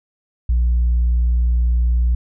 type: tone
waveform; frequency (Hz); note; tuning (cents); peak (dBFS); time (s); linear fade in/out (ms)
sine; 59.7; A#1; +42; -11; 0.49-2.15; 5
effects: tanh soft clip ceiling -11 dBFS